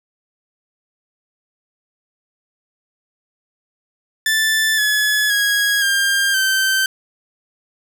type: tone with pitch steps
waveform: sawtooth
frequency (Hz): 1760 / 1705 / 1651.7 / 1600 / 1550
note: A6 / G#6 / G#6 / G6 / G6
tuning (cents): 0 / +45 / -10 / +35 / -20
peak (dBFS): -11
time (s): 4.26-6.86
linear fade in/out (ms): 2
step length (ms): 520
effects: none